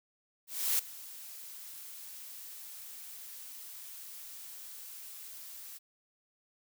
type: noise with ADSR envelope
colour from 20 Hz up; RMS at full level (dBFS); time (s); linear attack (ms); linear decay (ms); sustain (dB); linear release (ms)
blue; -28; 0.47-5.79; 320; 5; -19; 25
effects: none